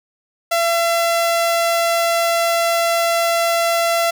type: tone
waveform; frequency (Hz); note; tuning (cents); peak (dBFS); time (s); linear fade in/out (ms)
sawtooth; 676; E5; +43; -11; 0.51-4.11; 10
effects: none